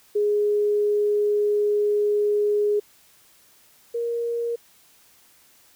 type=tone pair in turn; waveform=sine; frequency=415.3 / 469.4 Hz; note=G#4 / A#4; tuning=0 / +12 cents; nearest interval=major second; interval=212 cents; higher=second; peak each=-18 / -23 dBFS; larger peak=first; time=0.15-2.8 / 3.94-4.56 s; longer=first; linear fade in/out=10 ms; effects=white hiss -56 dBFS RMS until 5.75 s